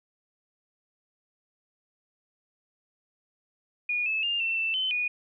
sine tone with pitch steps, 2446 / 2608 / 2807 / 2689 / 2663 / 3056 / 2461 Hz, D#7 / E7 / F7 / E7 / E7 / G7 / D#7, -30 / -19 / +8 / +34 / +17 / -45 / -20 cents, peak -25 dBFS, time 3.89-5.08 s, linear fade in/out 5 ms, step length 170 ms, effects none

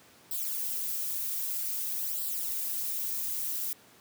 violet noise with flanger, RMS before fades -33 dBFS, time 0.31-3.73 s, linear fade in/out 2 ms, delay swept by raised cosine 0.23 to 4.43 ms, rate 0.52 Hz, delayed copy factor +0.75, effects pink hiss -57 dBFS RMS until 4 s + high-pass 150 Hz 12 dB/octave

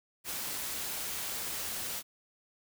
white noise, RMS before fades -37 dBFS, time 0.24-2.03 s, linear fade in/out 50 ms, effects none

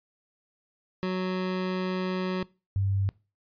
25% pulse / sine tone pair in turn, 185 / 98 Hz, F#3 / G2, 0 / 0 cents, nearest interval major seventh, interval 1100 cents, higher first, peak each -23 dBFS, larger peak neither, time 1.03-2.43 / 2.76-3.09 s, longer first, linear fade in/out 0 ms, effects noise-tail reverb RT60 0.3 s tail -22 dB re dry + resampled to 11025 Hz

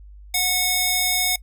square tone with high-pass filter, 732 Hz, F#5, 19 cents flat, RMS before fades -21 dBFS, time 0.34-1.36 s, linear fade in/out 5 ms, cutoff 2400 Hz, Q 0.53, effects noise-tail reverb RT60 0.1 s tail -22 dB re dry + added 50 Hz sine -40 dBFS peak until 1.42 s

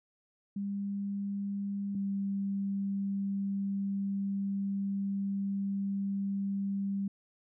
sine tone pair in turn, 200 / 197.59 Hz, G3 / G3, +35 / +14 cents, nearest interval unison, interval 21 cents, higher first, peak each -32 / -30 dBFS, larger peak second, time 0.56-1.95 / 1.95-7.08 s, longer second, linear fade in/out 5 ms, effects none

